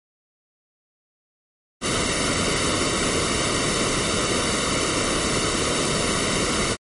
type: noise with comb filter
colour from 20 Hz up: pink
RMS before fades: -22 dBFS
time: 1.81-6.77 s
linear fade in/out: 50 ms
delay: 1.2 ms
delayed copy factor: -0.7
effects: MP3 48 kbps